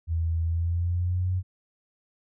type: tone with pitch glide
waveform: sine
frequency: 82.41 to 91.97 Hz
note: E2 to F#2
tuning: 0 to -10 cents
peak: -23 dBFS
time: 0.07-1.43 s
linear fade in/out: 50 ms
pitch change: +190 cents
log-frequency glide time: 0.44-1.32 s
effects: none